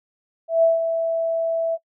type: tone with ADSR envelope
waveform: sine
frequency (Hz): 659.3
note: E5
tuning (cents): 0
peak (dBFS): -11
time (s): 0.48-1.78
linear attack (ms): 150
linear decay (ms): 160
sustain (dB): -8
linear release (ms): 40
effects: noise-tail reverb RT60 0.1 s tail -25 dB re dry